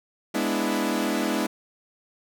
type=chord; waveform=sawtooth; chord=E dominant seventh; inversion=first; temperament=equal; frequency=207.7 / 246.9 / 293.7 / 329.6 Hz; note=G#3 / B3 / D4 / E4; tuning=0 / 0 / 0 / 0 cents; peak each=-25 dBFS; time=0.34-1.47 s; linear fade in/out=10 ms; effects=none